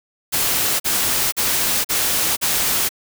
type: noise bursts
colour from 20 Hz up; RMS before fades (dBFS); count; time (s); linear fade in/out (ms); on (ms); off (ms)
white; -19; 5; 0.32-2.892; 20; 480; 43
effects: none